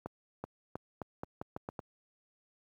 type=accelerating click train; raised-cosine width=1 ms; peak=-24 dBFS; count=9; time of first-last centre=0.06-1.792 s; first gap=380 ms; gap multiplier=0.83; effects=high-pass 80 Hz 12 dB/octave + 11-bit